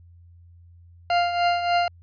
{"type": "tone with tremolo", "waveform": "40% pulse", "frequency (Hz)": 698.5, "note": "F5", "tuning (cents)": 0, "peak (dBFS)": -16, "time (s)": [1.1, 1.88], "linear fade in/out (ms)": 2, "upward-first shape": "triangle", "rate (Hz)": 3.4, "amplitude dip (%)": 65, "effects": ["added 86 Hz sine -47 dBFS peak until 2.02 s", "resampled to 11025 Hz"]}